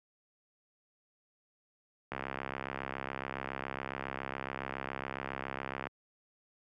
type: click train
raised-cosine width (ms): 0.5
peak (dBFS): -21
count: 253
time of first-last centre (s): 2.12-5.87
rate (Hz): 67.2
effects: high-pass 100 Hz 12 dB/octave